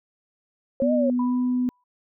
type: linear two-way sweep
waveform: sine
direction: up then down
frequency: 532 to 628 to 532 Hz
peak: -21 dBFS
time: 0.8-1.1 s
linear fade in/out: 2 ms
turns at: 0.93 s
type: tone with pitch glide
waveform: sine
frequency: 246.9 to 249.9 Hz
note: B3 to B3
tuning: 0 to +21 cents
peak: -20 dBFS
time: 0.82-1.69 s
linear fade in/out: 0 ms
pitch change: +21 cents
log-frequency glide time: 1.19-1.33 s
type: tone with exponential decay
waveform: sine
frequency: 987.8 Hz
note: B5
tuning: in tune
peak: -28 dBFS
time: 1.19-1.84 s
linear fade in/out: 5 ms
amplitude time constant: 140 ms
effects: none